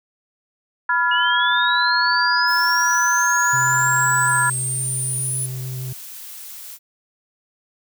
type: chord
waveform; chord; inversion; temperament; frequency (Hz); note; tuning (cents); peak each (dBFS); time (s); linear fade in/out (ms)
sine; F diminished; second; equal with one note detuned; 987.8 / 1396.9 / 1696.1; Cb6 / F6 / Ab6; 0 / 0 / +36; -20; 0.89-4.5; 5
type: linear sweep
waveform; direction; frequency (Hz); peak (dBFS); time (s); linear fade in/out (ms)
sine; up; 2858 to 10010; -22; 1.11-5.46; 5
type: noise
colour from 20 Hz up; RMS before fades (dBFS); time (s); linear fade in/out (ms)
blue; -36; 2.46-6.79; 50
type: tone with vibrato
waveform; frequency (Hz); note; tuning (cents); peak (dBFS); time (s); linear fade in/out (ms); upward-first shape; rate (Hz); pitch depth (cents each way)
triangle; 129; C3; -24; -24; 3.53-5.93; 5; triangle; 6.6; 11
effects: none